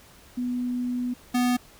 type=tone pair in turn; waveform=sine / square; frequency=246.9 / 246.9 Hz; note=B3 / B3; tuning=0 / 0 cents; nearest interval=unison; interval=0 cents; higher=neither; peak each=-25 / -21 dBFS; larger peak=second; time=0.37-1.14 / 1.34-1.57 s; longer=first; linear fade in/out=10 ms; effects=pink hiss -52 dBFS RMS until 1.79 s